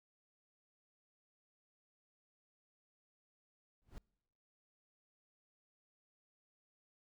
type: noise with exponential growth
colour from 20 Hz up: brown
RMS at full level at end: -44 dBFS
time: 3.82-3.98 s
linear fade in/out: 0 ms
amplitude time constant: 34 ms
effects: noise-tail reverb RT60 0.9 s tail -26 dB re dry

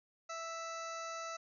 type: harmonic tone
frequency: 659.3 Hz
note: E5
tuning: in tune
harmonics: 1 / 2 / 3 / 4 / 6 / 7 / 8 / 9 / 10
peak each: -46 / -43 / -52 / -53 / -55 / -58 / -60 / -53 / -55 dBFS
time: 0.29-1.37 s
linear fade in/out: 10 ms
effects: none

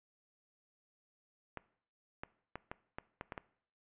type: clicks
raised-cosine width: 0.5 ms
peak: -26 dBFS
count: 8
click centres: 1.573 / 2.235 / 2.556 / 2.715 / 2.985 / 3.211 / 3.322 / 3.378 s
effects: noise-tail reverb RT60 0.6 s tail -20 dB re dry + resampled to 8000 Hz

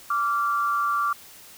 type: tone pair together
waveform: sine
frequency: 1164 / 1384.2 Hz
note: D6 / F6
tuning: -16 / -16 cents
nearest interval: minor third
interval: 300 cents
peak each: -22 / -27 dBFS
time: 0.1-1.13 s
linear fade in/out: 5 ms
effects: white hiss -47 dBFS RMS until 1.57 s

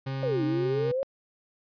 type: tone with vibrato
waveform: 40% pulse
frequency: 134 Hz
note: C3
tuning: 42 cents sharp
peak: -29 dBFS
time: 0.06-0.92 s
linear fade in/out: 10 ms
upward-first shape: sine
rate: 2.4 Hz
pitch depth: 9 cents each way
type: exponential two-way sweep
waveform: sine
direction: down then up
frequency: 554.4 to 298.4 to 554.4 Hz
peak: -25 dBFS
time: 0.23-1.03 s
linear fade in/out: 0 ms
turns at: 0.44 s
effects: resampled to 11025 Hz

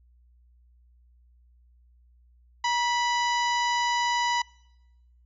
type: harmonic tone with a mistuned harmonic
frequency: 987.8 Hz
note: B5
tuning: in tune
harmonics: 1 / 2 / 3 / 4 / 5 / 6 / 7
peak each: -24 / -30 / -34 / -36 / -38 / -40 / -41 dBFS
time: 2.64-4.42 s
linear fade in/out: 5 ms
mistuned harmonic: 1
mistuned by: -56 cents
effects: noise-tail reverb RT60 1.0 s tail -25 dB re dry + added 60 Hz sine -56 dBFS peak until 5.25 s

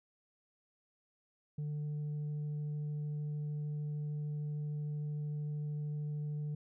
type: tone with tanh clipping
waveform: triangle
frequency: 148.9 Hz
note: D3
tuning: 24 cents sharp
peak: -36 dBFS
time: 1.58-6.55 s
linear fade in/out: 5 ms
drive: 7 dB
effects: none

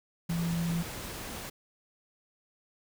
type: tone in noise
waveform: sine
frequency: 168.8 Hz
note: E3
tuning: 41 cents sharp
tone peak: -28 dBFS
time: 0.29-0.83 s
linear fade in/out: 10 ms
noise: pink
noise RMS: -40 dBFS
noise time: 0.29-1.5 s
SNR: +9 dB
effects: none

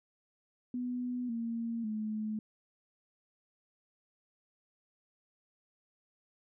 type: tone with pitch steps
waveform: sine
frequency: 247.4 / 230.8 / 215.4 Hz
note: B3 / A#3 / A3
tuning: +3 / -17 / -37 cents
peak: -33 dBFS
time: 0.74-2.39 s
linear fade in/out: 2 ms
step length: 550 ms
effects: none

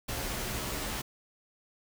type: noise with comb filter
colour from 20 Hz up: pink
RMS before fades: -35 dBFS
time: 0.08-1.02 s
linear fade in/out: 10 ms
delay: 12 ms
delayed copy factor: -0.55
effects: none

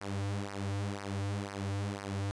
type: tone with flanger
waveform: sawtooth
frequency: 99.8 Hz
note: G2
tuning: 32 cents sharp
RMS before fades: -36 dBFS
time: 0.01-2.31 s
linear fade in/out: 0 ms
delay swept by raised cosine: 0.27 to 4.87 ms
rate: 2 Hz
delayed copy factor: -0.8
effects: resampled to 22050 Hz

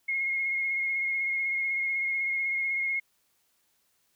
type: tone with vibrato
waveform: sine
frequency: 2154 Hz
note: C7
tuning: 50 cents sharp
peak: -26 dBFS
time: 0.08-3 s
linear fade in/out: 10 ms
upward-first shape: sine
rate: 16 Hz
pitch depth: 19 cents each way
effects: white hiss -71 dBFS RMS until 4.15 s

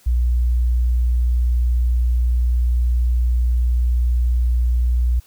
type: tone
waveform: sine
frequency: 60.4 Hz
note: B1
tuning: 38 cents flat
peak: -14 dBFS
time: 0.06-5.2 s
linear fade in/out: 10 ms
effects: white hiss -53 dBFS RMS until 5.26 s

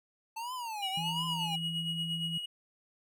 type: tone with vibrato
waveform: square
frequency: 880 Hz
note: A5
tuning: in tune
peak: -37 dBFS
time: 0.36-1.56 s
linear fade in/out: 10 ms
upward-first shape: triangle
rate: 1.4 Hz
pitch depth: 280 cents each way
type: tone with tremolo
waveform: triangle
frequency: 2900 Hz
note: F#7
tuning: 35 cents flat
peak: -30 dBFS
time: 0.82-2.46 s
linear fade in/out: 10 ms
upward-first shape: sine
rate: 8.6 Hz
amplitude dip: 55%
type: tone with pitch glide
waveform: sine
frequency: 164.81 to 166.05 Hz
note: E3 to E3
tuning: 0 to +13 cents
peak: -36 dBFS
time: 0.97-2.38 s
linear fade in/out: 5 ms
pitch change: +13 cents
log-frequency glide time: 1.17-1.72 s
effects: none

